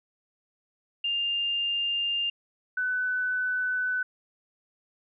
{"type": "tone pair in turn", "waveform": "sine", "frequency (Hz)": [2803, 1501.2], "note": ["F7", "F#6"], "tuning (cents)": [6, 25], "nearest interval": "major seventh", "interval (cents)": 1081, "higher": "first", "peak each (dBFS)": [-25, -25], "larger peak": "neither", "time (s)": [[1.04, 2.3], [2.77, 4.03]], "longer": "neither", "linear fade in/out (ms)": 5, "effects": []}